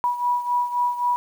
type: beating tone pair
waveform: sine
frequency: 973 / 976.8 Hz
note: B5 / B5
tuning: -26 / -19 cents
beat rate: 3.8 Hz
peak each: -21 / -26 dBFS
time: 0.04-1.16 s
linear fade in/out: 0 ms
effects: 8-bit